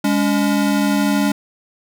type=tone pair together; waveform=square; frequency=204.2 / 283.4 Hz; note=G#3 / C#4; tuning=-29 / +38 cents; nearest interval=tritone; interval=567 cents; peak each=-18 dBFS; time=0.04-1.32 s; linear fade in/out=5 ms; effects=none